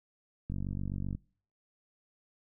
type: click train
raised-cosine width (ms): 5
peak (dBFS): -24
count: 32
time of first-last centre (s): 0.5-1.15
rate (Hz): 47.7
effects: noise-tail reverb RT60 0.5 s tail -26 dB re dry